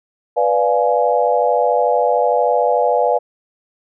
sine chord, B diminished seventh, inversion none, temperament equal with one note detuned, 493.9 / 587.3 / 698.5 / 839.8 Hz, B4 / D5 / F5 / Ab5, 0 / 0 / 0 / +19 cents, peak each -17 / -18 / -18 / -19 dBFS, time 0.36-3.19 s, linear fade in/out 20 ms, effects none

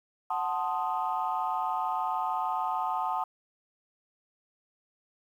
sine chord, F# diminished seventh, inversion none, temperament equal, 740 / 880 / 1046.5 / 1244.5 Hz, F#5 / A5 / C6 / Eb6, 0 / 0 / 0 / 0 cents, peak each -32 / -31 / -34 / -34 dBFS, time 0.3-3.24 s, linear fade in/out 5 ms, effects tanh soft clip ceiling -19 dBFS + 10-bit

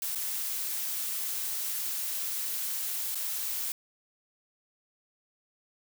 blue noise with dropouts, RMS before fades -33 dBFS, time 0.02-3.72 s, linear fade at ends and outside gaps 1 ms, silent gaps 0.15-0.156 / 3.147-3.154 s, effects none

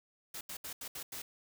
white noise bursts at uneven times, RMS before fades -43 dBFS, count 6, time 0.34-0.41 / 0.49-0.57 / 0.64-0.73 / 0.81-0.88 / 0.95-1.03 / 1.12-1.22 s, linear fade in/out 5 ms, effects none

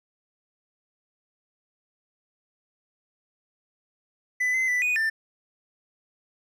triangle tone with pitch steps, 1999 / 2053 / 1983 / 2478 / 1784 Hz, B6 / C7 / B6 / D#7 / A6, +20 / -33 / +7 / -8 / +23 cents, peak -20 dBFS, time 4.4-5.1 s, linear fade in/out 10 ms, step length 140 ms, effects none

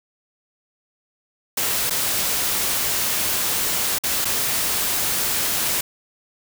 white noise with dropouts, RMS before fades -22 dBFS, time 1.57-5.81 s, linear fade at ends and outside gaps 5 ms, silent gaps 1.898-1.906 / 3.986-4.036 / 4.247-4.252 s, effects none

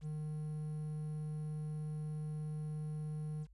triangle tone with quantisation, 152.8 Hz, D#3, 31 cents flat, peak -36 dBFS, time 0.01-3.47 s, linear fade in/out 50 ms, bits 11, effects added 50 Hz sine -59 dBFS peak until 3.53 s + resampled to 24000 Hz

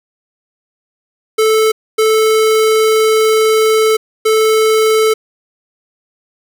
square tone bursts at uneven times, 437.8 Hz, A4, 9 cents flat, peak -9 dBFS, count 3, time 1.38-1.72 / 1.98-3.97 / 4.25-5.14 s, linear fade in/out 10 ms, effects 7-bit

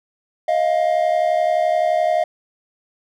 triangle tone pair together, 629.4 / 701 Hz, D#5 / F5, +20 / +6 cents, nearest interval major second, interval 186 cents, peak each -16 dBFS, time 0.48-2.24 s, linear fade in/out 5 ms, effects none

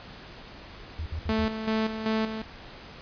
sine tone bursts, 79.5 Hz, D#2, 38 cents sharp, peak -29 dBFS, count 4, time 0.99-1.455 s, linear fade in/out 0 ms, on 69 ms, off 63 ms
sawtooth tone with tremolo, 219.8 Hz, A3, 2 cents flat, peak -20 dBFS, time 1.29-2.42 s, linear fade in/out 2 ms, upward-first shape square, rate 2.6 Hz, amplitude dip 60%
effects pink hiss -45 dBFS RMS until 3.01 s + resampled to 11025 Hz

